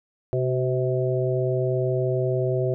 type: harmonic tone with a mistuned harmonic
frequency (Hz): 128.8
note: C3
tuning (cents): -27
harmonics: 1 / 3 / 4 / 5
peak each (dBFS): -24 / -25 / -29 / -29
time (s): 0.33-2.74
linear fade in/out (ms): 0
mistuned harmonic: 3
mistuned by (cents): -36
effects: none